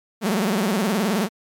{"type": "tone with vibrato", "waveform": "sawtooth", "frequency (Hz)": 204.5, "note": "G#3", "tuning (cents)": -26, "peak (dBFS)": -15, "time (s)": [0.21, 1.29], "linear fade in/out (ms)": 50, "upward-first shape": "sine", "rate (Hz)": 19, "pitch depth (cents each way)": 210, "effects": ["MP3 96 kbps"]}